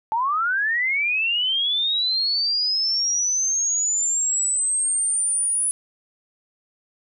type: linear sweep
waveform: sine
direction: up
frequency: 860 to 9910 Hz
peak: -19 dBFS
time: 0.12-5.71 s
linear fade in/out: 0 ms
effects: none